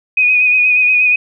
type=tone with vibrato; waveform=sine; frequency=2489 Hz; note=D#7; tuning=in tune; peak=-8 dBFS; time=0.17-1.16 s; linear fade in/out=5 ms; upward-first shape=sine; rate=8.4 Hz; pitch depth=29 cents each way; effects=none